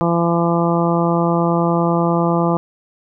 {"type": "harmonic tone", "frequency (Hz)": 169.8, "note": "F3", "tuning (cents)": -48, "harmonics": [1, 2, 3, 4, 5, 6, 7], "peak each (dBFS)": [-17, -20, -22, -23, -24, -25, -25], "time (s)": [0.01, 2.57], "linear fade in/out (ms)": 0, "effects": []}